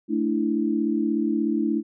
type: chord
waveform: sine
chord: A suspended fourth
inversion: none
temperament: just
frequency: 220 / 293.3 / 330 Hz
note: A3 / D4 / E4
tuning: 0 / -2 / +2 cents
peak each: -25 dBFS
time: 0.08-1.83 s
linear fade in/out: 50 ms
effects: none